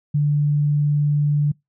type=tone; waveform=sine; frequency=146.83 Hz; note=D3; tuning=in tune; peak=-15 dBFS; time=0.14-1.52 s; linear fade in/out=10 ms; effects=noise-tail reverb RT60 0.2 s tail -26 dB re dry